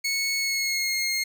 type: tone with pitch glide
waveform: 20% pulse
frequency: 2204 to 2138 Hz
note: C#7 to C7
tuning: -11 to +37 cents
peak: -19 dBFS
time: 0.04-1.24 s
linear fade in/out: 10 ms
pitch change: -52 cents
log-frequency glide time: 0.36-0.97 s
effects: none